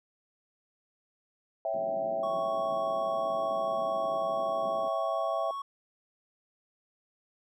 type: chord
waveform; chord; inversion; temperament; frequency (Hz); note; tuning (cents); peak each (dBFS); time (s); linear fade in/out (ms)
sine; C# diminished; none; equal; 554.4 / 659.3 / 784; C#5 / E5 / G5; 0 / 0 / 0; -36 / -30 / -36; 1.65-5.51; 2
type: band-pass noise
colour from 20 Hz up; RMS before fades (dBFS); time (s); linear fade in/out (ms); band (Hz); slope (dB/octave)
pink; -47; 1.74-4.88; 0; 160 to 450; 48
type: tone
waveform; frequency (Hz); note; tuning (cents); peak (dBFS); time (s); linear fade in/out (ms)
triangle; 1108.7; C#6; 0; -32; 2.23-5.62; 5
effects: none